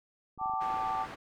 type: clicks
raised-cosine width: 3 ms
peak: -39 dBFS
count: 12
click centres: 0.377 / 0.414 / 0.459 / 0.497 / 0.537 / 0.622 / 0.704 / 0.742 / 0.842 / 0.874 / 0.906 / 0.952 s
type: chord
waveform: sine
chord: G suspended second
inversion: none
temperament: equal with one note detuned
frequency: 765.2 / 880 / 1174.7 Hz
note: G5 / A5 / D6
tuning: -42 / 0 / 0 cents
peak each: -34 dBFS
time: 0.38-1.07 s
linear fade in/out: 50 ms
type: low-pass noise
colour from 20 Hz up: white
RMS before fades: -45 dBFS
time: 0.6-1.16 s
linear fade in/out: 20 ms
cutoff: 1600 Hz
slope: 12 dB/octave
effects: none